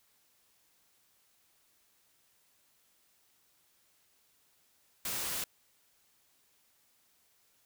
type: noise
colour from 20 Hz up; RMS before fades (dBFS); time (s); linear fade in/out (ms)
white; -36; 5.05-5.44; 2
effects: white hiss -70 dBFS RMS until 7.65 s